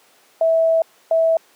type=tone pair in turn; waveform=sine; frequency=653 / 653 Hz; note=E5 / E5; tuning=-17 / -17 cents; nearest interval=unison; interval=0 cents; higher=neither; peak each=-12 dBFS; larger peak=neither; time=0.41-0.82 / 1.11-1.37 s; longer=first; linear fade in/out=2 ms; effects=pink hiss -53 dBFS RMS until 1.55 s + high-pass 400 Hz 12 dB/octave